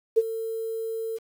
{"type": "tone with ADSR envelope", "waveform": "sine", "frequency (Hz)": 450, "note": "A4", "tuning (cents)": 39, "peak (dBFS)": -13, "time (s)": [0.16, 1.19], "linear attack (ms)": 20, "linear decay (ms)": 36, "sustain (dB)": -15, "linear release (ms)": 29, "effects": ["8-bit"]}